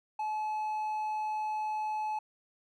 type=tone with hard clipping; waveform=sine; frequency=858 Hz; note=A5; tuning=44 cents flat; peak=-32 dBFS; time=0.19-2.19 s; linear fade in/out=5 ms; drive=3 dB; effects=none